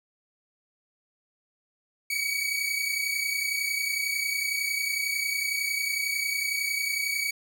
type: tone pair together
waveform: sawtooth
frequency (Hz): 2248 / 2279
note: C#7 / C#7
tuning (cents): +24 / +47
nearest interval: unison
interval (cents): 23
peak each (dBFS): -26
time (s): 2.1-7.31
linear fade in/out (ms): 5
effects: none